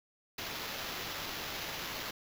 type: noise with sample-and-hold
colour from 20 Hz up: blue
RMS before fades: -40 dBFS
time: 0.38-2.11 s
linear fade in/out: 5 ms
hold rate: 8820 Hz
effects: none